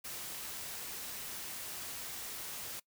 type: noise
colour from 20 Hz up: white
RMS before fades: -43 dBFS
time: 0.04-2.8 s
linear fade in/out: 10 ms
effects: noise-tail reverb RT60 0.1 s tail -22 dB re dry